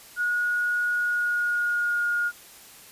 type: tone with pitch glide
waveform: sine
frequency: 1449 to 1427.4 Hz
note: F#6 to F6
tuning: -37 to +37 cents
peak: -22 dBFS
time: 0.16-2.32 s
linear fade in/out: 50 ms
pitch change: -26 cents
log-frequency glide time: 0.93-2.05 s
effects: white hiss -48 dBFS RMS until 2.91 s + resampled to 32000 Hz